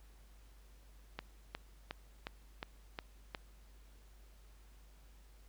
click train, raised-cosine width 0.3 ms, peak -24 dBFS, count 7, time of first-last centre 1.19-3.348 s, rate 2.78 Hz, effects added 50 Hz sine -57 dBFS peak until 5.48 s + pink hiss -68 dBFS RMS until 5.48 s

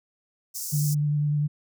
pink high-pass noise, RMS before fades -33 dBFS, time 0.54-0.95 s, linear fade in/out 20 ms, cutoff 5300 Hz, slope 48 dB/octave
sine tone with vibrato, 147.7 Hz, D3, 10 cents sharp, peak -21 dBFS, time 0.72-1.48 s, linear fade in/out 20 ms, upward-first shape sine, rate 10 Hz, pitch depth 17 cents each way
effects none

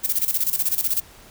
violet noise with tremolo, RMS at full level -20 dBFS, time 0.03-1.01 s, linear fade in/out 20 ms, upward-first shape square, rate 16 Hz, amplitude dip 75%, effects pink hiss -47 dBFS RMS until 1.3 s

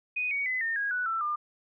sine tone with pitch steps, 2489 / 2243 / 2022 / 1822.1 / 1642.1 / 1480 / 1333.8 / 1202.1 Hz, D#7 / C#7 / B6 / A#6 / G#6 / F#6 / E6 / D6, 0 / +20 / +40 / -40 / -20 / 0 / +20 / +40 cents, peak -27 dBFS, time 0.16-1.36 s, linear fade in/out 10 ms, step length 150 ms, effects none

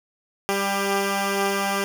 10% pulse tone pair together, 197.37 / 396.8 Hz, G3 / G4, +12 / +21 cents, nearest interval octave, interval 1209 cents, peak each -16 dBFS, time 0.49-1.84 s, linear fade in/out 0 ms, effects none

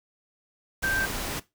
sine tone in noise, 1568 Hz, G6, in tune, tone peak -24 dBFS, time 0.83-1.06 s, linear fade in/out 10 ms, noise pink, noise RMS -32 dBFS, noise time 0.82-1.4 s, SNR +5 dB, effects noise-tail reverb RT60 0.2 s tail -17 dB re dry

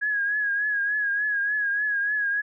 sine tone with vibrato, 1661.2 Hz, G#6, in tune, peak -22 dBFS, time 0.01-2.42 s, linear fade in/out 20 ms, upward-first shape triangle, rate 3.4 Hz, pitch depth 61 cents each way, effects none

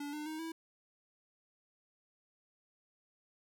square tone with pitch steps, 288.4 / 300.5 / 313.1 / 326.2 Hz, D4 / D4 / D#4 / E4, -31 / +40 / +11 / -18 cents, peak -40 dBFS, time 0-0.52 s, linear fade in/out 5 ms, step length 130 ms, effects none

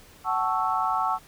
sine chord, F# minor seventh, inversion none, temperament equal with one note detuned, 749 / 880 / 1108.7 / 1318.5 Hz, F#5 / A5 / C#6 / E6, +21 / 0 / 0 / 0 cents, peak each -28 dBFS, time 0.24-1.19 s, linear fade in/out 50 ms, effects pink hiss -52 dBFS RMS until 1.27 s

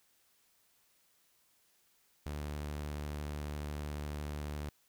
sawtooth tone with vibrato, 74 Hz, D2, 14 cents sharp, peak -34 dBFS, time 2.26-4.69 s, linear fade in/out 0 ms, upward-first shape sine, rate 17 Hz, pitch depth 10 cents each way, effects white hiss -71 dBFS RMS until 4.88 s

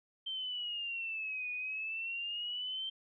sine exponential two-way sweep, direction down then up, 3136 to 2461 to 3136 Hz, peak -36 dBFS, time 0.26-2.9 s, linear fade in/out 10 ms, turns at 1.51 s, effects none

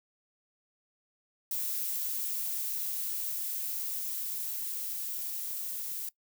violet noise with level ramp, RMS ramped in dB -33 to -37 dBFS, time 1.51-6.09 s, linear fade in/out 2 ms, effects noise-tail reverb RT60 0.1 s tail -20 dB re dry

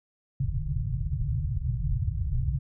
white low-pass noise, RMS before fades -28 dBFS, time 0.4-2.59 s, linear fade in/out 5 ms, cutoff 150 Hz, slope 96 dB/octave, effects none

